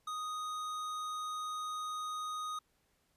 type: tone with tanh clipping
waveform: sine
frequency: 1244.5 Hz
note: D#6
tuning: in tune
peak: -39 dBFS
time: 0.07-2.59 s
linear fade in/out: 5 ms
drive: 16 dB
effects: pink hiss -75 dBFS RMS until 3.16 s + resampled to 32000 Hz